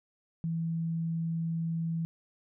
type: tone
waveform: sine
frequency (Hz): 164.81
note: E3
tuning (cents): 0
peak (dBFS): -29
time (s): 0.44-2.05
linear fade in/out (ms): 0
effects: none